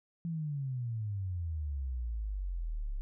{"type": "exponential sweep", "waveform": "sine", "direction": "down", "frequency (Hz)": [171.1, 33.22], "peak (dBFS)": -33, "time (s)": [0.25, 3.01], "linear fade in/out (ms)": 0, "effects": []}